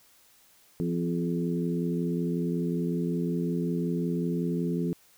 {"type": "harmonic tone with a mistuned harmonic", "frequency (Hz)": 85.4, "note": "F2", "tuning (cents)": -38, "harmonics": [2, 3, 4, 5], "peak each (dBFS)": [-28, -32, -34, -36], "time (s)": [0.8, 4.93], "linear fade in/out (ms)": 0, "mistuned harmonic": 4, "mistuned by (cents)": 29, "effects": ["white hiss -60 dBFS RMS until 5.17 s"]}